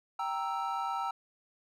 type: chord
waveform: triangle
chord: E diminished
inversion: first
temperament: equal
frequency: 784 / 932.3 / 1318.5 Hz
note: G5 / Bb5 / E6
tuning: 0 / 0 / 0 cents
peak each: -34 dBFS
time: 0.19-1.11 s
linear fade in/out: 5 ms
effects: none